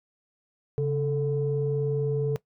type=tone pair together; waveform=sine; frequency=138.5 / 439.7 Hz; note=C#3 / A4; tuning=-1 / -1 cents; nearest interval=octave + minor sixth; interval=2000 cents; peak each=-25 dBFS; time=0.78-2.36 s; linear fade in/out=0 ms; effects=noise-tail reverb RT60 0.1 s tail -19 dB re dry + tanh soft clip ceiling -16 dBFS